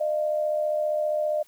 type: tone pair together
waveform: sine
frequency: 606 / 681 Hz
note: D#5 / F5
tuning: -46 / -44 cents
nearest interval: major second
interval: 202 cents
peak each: -23 / -31 dBFS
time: 0-1.43 s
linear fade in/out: 10 ms
effects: white hiss -59 dBFS RMS until 1.47 s + high-pass 60 Hz 12 dB/octave